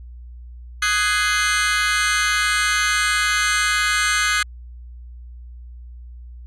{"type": "chord", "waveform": "sawtooth", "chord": "Ab dominant seventh", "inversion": "second", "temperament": "just", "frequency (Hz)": [1245.9, 1495.1, 1661.2, 2077], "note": ["Eb6", "Gb6", "Ab6", "C7"], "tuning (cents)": [2, 18, 0, -13], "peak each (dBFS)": -19, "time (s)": [0.82, 4.43], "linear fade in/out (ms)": 5, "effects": ["added 60 Hz sine -35 dBFS peak until 6.46 s", "resampled to 22050 Hz"]}